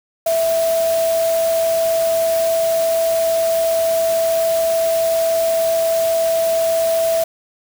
sine tone in noise, 659.3 Hz, E5, in tune, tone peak -14 dBFS, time 0.26-7.24 s, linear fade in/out 5 ms, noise white, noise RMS -28 dBFS, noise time 0.26-7.24 s, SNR +11 dB, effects none

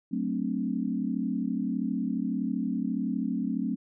sine chord, D dominant seventh, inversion first, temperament equal, 185 / 220 / 261.6 / 293.7 Hz, F#3 / A3 / C4 / D4, 0 / 0 / 0 / 0 cents, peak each -33 / -31 / -31 / -36 dBFS, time 0.11-3.76 s, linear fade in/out 20 ms, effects none

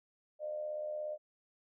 sine tone with amplitude modulation, 606 Hz, D#5, 46 cents flat, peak -34 dBFS, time 0.39-1.18 s, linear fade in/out 50 ms, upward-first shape sine, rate 77 Hz, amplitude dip 50%, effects none

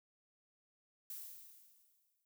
violet noise with exponential decay, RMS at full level -45 dBFS, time 1.1-2.25 s, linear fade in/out 2 ms, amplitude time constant 250 ms, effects none

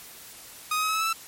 sawtooth tone with pitch steps, 1244.5 / 1258.2 / 1272.1 / 1286.2 / 1300.3 / 1314.7 / 1329.2 Hz, D#6 / D#6 / D#6 / E6 / E6 / E6 / E6, 0 / +19 / +38 / -43 / -24 / -5 / +14 cents, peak -20 dBFS, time 0.71-1.13 s, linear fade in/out 5 ms, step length 60 ms, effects white hiss -45 dBFS RMS until 1.27 s + MP3 64 kbps

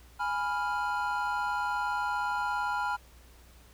triangle chord, F diminished, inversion first, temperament equal, 830.6 / 987.8 / 1396.9 Hz, Ab5 / Cb6 / F6, 0 / 0 / 0 cents, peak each -31 dBFS, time 0.19-2.97 s, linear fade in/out 20 ms, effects added 60 Hz sine -54 dBFS peak until 3.73 s + pink hiss -59 dBFS RMS until 3.73 s

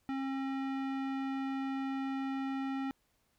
square tone with low-pass filter, 269.3 Hz, C#4, 50 cents flat, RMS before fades -36 dBFS, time 0.09-2.91 s, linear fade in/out 0 ms, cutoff 2300 Hz, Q 0.88, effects pink hiss -75 dBFS RMS until 3.38 s

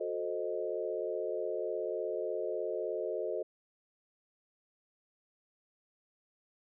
sine chord, F# diminished seventh, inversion none, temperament equal with one note detuned, 363.6 / 440 / 523.3 / 622.3 Hz, F#4 / A4 / C5 / Eb5, -30 / 0 / 0 / 0 cents, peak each -39 / -37 / -39 / -38 dBFS, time 0-3.43 s, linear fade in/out 10 ms, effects none

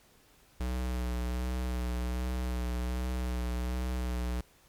square tone with vibrato, 61.74 Hz, B1, in tune, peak -31 dBFS, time 0.6-4.41 s, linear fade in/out 5 ms, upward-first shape sine, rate 1.3 Hz, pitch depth 27 cents each way, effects pink hiss -62 dBFS RMS until 4.68 s + MP3 96 kbps

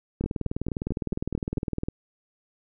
two click trains, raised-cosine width 3 ms, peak -15 / -15 dBFS, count 7 / 34, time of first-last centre 0.24-1.573 / 0.21-1.885 s, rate 4.5 / 19.7 Hz, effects none

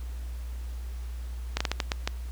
slowing click train, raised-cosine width 0.2 ms, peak -9 dBFS, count 7, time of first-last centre 1.57-2.075 s, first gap 35 ms, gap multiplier 1.35, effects added 60 Hz sine -33 dBFS peak until 2.31 s + pink hiss -53 dBFS RMS until 2.31 s

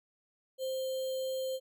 sine tone with sample-and-hold, 523.3 Hz, C5, in tune, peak -32 dBFS, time 0.58-1.6 s, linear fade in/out 50 ms, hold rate 3675 Hz, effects none

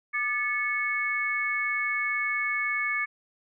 sine tone cluster, 1199 / 1729 / 2204 Hz, D6 / A6 / C#7, +36 / -31 / -11 cents, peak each -34 / -31 / -27 dBFS, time 0.13-3.06 s, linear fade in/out 20 ms, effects none

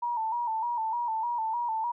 sine tone with vibrato, 920 Hz, A#5, 23 cents flat, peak -27 dBFS, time 0.02-1.92 s, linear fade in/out 10 ms, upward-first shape square, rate 3.3 Hz, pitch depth 66 cents each way, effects none

